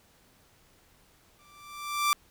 sawtooth tone with exponential growth, 1174.7 Hz, D6, in tune, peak -17 dBFS, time 1.39-2.13 s, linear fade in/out 0 ms, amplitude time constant 160 ms, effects pink hiss -62 dBFS RMS until 2.3 s

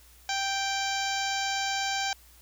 harmonic tone, 784 Hz, G5, in tune, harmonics 1 / 2 / 3 / 4 / 5 / 6 / 7 / 8 / 9, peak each -31 / -34 / -36 / -37 / -38 / -39 / -39 / -40 / -41 dBFS, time 0.29-2.13 s, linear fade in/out 2 ms, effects added 60 Hz sine -56 dBFS peak until 2.41 s + white hiss -57 dBFS RMS until 2.41 s

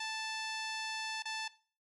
10% pulse tone with dropouts, 880 Hz, A5, in tune, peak -28 dBFS, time 0-1.48 s, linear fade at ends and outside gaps 5 ms, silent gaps 1.224-1.254 s, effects noise-tail reverb RT60 0.4 s tail -18 dB re dry + MP3 48 kbps

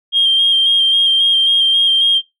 sine tone with vibrato, 3205 Hz, G7, 38 cents sharp, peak -8 dBFS, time 0.12-2.22 s, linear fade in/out 50 ms, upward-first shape square, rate 3.7 Hz, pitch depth 20 cents each way, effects noise-tail reverb RT60 0.2 s tail -22 dB re dry + tanh soft clip ceiling -4 dBFS

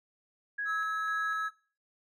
sine tone with tremolo, 1661.2 Hz, G#6, in tune, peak -31 dBFS, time 0.58-1.49 s, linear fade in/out 10 ms, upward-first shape square, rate 2 Hz, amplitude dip 30%
triangle tone, 1295 Hz, E6, 31 cents flat, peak -30 dBFS, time 0.65-1.51 s, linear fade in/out 50 ms
effects noise-tail reverb RT60 0.5 s tail -23 dB re dry

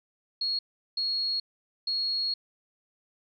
sine tone bursts at uneven times, 4310 Hz, C#8, 49 cents flat, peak -26 dBFS, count 3, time 0.41-0.59 / 0.97-1.4 / 1.87-2.34 s, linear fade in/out 5 ms, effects none

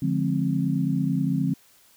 sine chord, D half-diminished seventh, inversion none, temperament just, 146.83 / 176.2 / 211.4 / 264.3 Hz, D3 / F3 / Ab3 / C4, 0 / +16 / +31 / +18 cents, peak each -26 / -26 / -30 / -26 dBFS, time 0.02-1.54 s, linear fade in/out 5 ms, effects white hiss -57 dBFS RMS until 1.96 s

